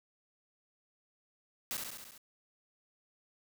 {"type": "noise with echo", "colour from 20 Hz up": "white", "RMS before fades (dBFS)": -37, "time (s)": [1.71, 1.77], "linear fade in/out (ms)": 0, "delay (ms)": 68, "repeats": 6, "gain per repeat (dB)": -3, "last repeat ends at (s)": 2.178, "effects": []}